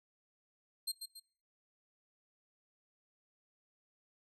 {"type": "tone with echo", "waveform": "25% pulse", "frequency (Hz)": 4200, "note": "C8", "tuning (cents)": 6, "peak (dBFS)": -30, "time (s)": [0.87, 0.92], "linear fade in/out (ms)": 10, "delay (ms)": 140, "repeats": 2, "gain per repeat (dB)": -7, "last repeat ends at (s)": 1.2, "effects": ["noise-tail reverb RT60 0.5 s tail -22 dB re dry"]}